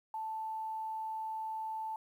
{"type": "tone with quantisation", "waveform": "sine", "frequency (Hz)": 880, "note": "A5", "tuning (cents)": 0, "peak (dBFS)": -36, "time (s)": [0.14, 1.96], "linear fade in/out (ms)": 2, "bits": 11, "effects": []}